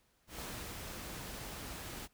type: noise with ADSR envelope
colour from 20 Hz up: pink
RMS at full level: -43 dBFS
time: 0.27-2.08 s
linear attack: 130 ms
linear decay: 350 ms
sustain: -2 dB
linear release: 36 ms
effects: pink hiss -73 dBFS RMS until 2.13 s